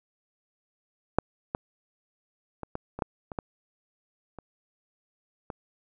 clicks, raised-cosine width 1 ms, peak -6 / -14 / -21 / -18 / -22 / -12 / -23 / -16 / -27 / -21 dBFS, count 10, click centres 1.186 / 1.549 / 2.633 / 2.754 / 2.99 / 3.022 / 3.318 / 3.388 / 4.387 / 5.502 s, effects none

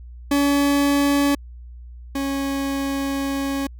40% pulse tone pair in turn, 283.5 / 275.4 Hz, C#4 / C#4, +39 / -11 cents, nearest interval minor second, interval 50 cents, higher first, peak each -15 / -21 dBFS, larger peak first, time 0.31-1.35 / 2.15-3.67 s, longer second, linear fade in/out 5 ms, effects added 60 Hz sine -36 dBFS peak until 3.79 s

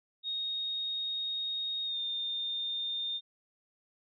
sine tone with pitch glide, 3730 to 3630 Hz, A#7 to A#7, 0 to -47 cents, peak -32 dBFS, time 0.23-3.21 s, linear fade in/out 50 ms, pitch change -47 cents, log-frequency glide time 1.85-1.98 s, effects none

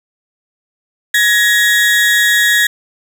35% pulse tone pair together, 1680 / 1885.7 Hz, G#6 / A#6, +19 / +19 cents, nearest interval major second, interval 200 cents, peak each -10 dBFS, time 1.14-2.67 s, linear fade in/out 5 ms, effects 7-bit

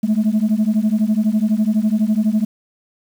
sine beating tone pair, 209.1 / 221.1 Hz, G#3 / A3, +12 / +9 cents, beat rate 12 Hz, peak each -15 dBFS, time 0.03-2.45 s, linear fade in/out 10 ms, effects tanh soft clip ceiling -10 dBFS + 7-bit

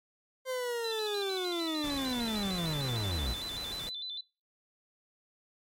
40% pulse linear sweep, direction down, 523.3 to 49.82 Hz, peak -31 dBFS, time 0.45-3.36 s, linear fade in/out 50 ms
sine tone with vibrato, 3758 Hz, A#7, 13 cents sharp, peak -36 dBFS, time 0.84-4.21 s, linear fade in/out 5 ms, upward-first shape square, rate 6.6 Hz, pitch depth 110 cents each way
pink noise, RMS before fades -43 dBFS, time 1.84-3.89 s, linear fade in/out 0 ms
effects noise-tail reverb RT60 0.3 s tail -21 dB re dry + MP3 64 kbps

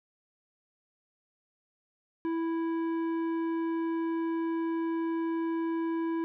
triangle tone with tanh clipping, 329.6 Hz, E4, in tune, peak -30 dBFS, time 2.25-6.24 s, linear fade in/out 0 ms, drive 15 dB, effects none

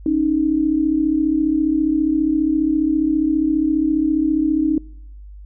sine tone pair together, 277.2 / 312 Hz, C#4 / D#4, 0 / +5 cents, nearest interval major second, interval 205 cents, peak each -20 / -16 dBFS, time 0.06-4.78 s, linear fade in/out 2 ms, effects noise-tail reverb RT60 0.8 s tail -26 dB re dry + added 50 Hz sine -35 dBFS peak until 5.45 s

